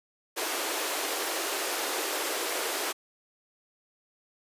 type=high-pass noise; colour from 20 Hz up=pink; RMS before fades=-31 dBFS; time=0.36-2.93 s; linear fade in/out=20 ms; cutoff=320 Hz; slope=48 dB/octave; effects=resampled to 32000 Hz